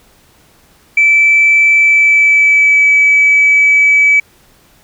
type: tone with pitch glide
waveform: sine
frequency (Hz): 2320 to 2292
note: D7 to D7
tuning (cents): -22 to -43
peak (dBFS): -4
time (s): 0.97-4.2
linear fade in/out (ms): 5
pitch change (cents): -21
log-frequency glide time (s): 1.75-2.87
effects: tanh soft clip ceiling -1 dBFS + pink hiss -48 dBFS RMS until 4.83 s

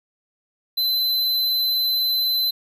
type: tone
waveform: square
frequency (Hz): 4044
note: B7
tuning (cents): +40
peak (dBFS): -19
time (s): 0.77-2.51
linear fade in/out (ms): 10
effects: none

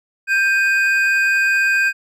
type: tone pair together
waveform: triangle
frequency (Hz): 1578.9 / 2489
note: G6 / D#7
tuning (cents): +12 / 0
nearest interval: minor sixth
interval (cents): 788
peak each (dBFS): -13 / -17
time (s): 0.27-1.93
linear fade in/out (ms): 50
effects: none

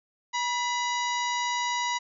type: harmonic tone with a mistuned harmonic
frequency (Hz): 968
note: B5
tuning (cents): -35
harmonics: 1 / 2 / 3 / 4 / 5 / 6 / 7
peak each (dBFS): -28 / -32 / -38 / -36 / -41 / -40 / -40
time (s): 0.33-1.99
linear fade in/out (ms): 20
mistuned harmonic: 2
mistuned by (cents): +59
effects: none

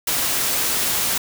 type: noise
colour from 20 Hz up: white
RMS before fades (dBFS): -21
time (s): 0.07-1.18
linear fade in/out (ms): 5
effects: none

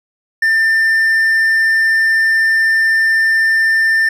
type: tone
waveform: triangle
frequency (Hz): 1792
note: A6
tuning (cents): +31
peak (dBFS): -8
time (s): 0.42-4.09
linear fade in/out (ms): 5
effects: none

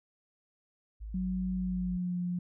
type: tone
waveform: sine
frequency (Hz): 53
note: G#1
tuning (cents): +36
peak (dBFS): -38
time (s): 1-1.98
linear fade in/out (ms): 20
type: tone with pitch glide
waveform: sine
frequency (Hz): 185 to 177.26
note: F#3 to F3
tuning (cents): 0 to +26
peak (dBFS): -30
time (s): 1.14-2.39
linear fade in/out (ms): 5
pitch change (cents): -74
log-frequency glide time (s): 1.54-2.19
effects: none

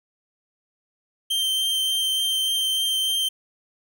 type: tone with vibrato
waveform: 45% pulse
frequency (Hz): 3136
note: G7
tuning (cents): 0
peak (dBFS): -21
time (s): 1.3-3.29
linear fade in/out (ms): 10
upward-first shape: sine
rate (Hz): 3.4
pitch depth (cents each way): 11
effects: none

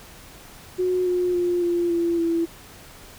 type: tone with pitch steps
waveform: sine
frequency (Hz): 365.4 / 358.9 / 352.5 / 346.3 / 340.1 / 334.1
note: F#4 / F4 / F4 / F4 / F4 / E4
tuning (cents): -22 / +47 / +16 / -15 / -46 / +23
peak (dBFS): -19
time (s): 0.78-2.46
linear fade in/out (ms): 20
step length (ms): 280
effects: pink hiss -45 dBFS RMS until 3.18 s

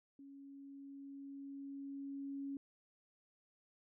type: tone with level ramp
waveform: sine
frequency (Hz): 277.2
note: C#4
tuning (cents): 0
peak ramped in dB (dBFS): -53 to -40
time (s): 0.19-2.57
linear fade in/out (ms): 2
effects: none

